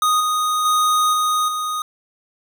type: tone with level steps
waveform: square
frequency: 1242 Hz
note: D#6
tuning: 3 cents flat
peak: -15 / -18 / -15 / -17 / -22 dBFS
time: 0.02-1.82 s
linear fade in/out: 2 ms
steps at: 0.2 / 0.65 / 1.13 / 1.48 s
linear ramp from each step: 5 ms
effects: none